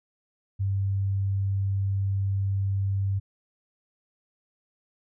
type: tone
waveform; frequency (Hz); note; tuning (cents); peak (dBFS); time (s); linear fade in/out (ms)
sine; 98; G2; 0; -23; 0.59-3.2; 20
effects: none